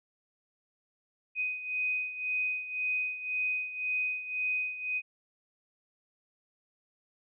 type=beating tone pair; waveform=sine; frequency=2501 / 2502.9 Hz; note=D#7 / D#7; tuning=+8 / +10 cents; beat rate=1.9 Hz; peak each=-31 / -36 dBFS; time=1.35-5.02 s; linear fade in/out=50 ms; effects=none